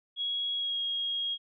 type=tone with pitch glide; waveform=sine; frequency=3322 to 3274 Hz; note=G#7 to G#7; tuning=0 to -25 cents; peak=-29 dBFS; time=0.16-1.38 s; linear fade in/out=50 ms; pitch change=-25 cents; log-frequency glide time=0.55-0.8 s; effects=none